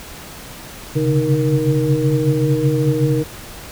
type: tone cluster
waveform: sine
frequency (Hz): 131.3 / 139.5 / 144.7 / 311.1 / 469.5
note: C3 / C#3 / D3 / D#4 / A#4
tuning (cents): +6 / +11 / -25 / 0 / +12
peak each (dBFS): -20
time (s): 0.95-3.24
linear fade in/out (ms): 20
effects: pink hiss -35 dBFS RMS until 3.71 s